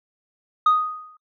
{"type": "tone with exponential decay", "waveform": "sine", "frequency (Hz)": 1244.5, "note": "D#6", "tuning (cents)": 0, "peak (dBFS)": -9, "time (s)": [0.66, 1.17], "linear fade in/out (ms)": 5, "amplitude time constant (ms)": 110, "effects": ["noise-tail reverb RT60 0.1 s tail -26 dB re dry", "tanh soft clip ceiling -11 dBFS"]}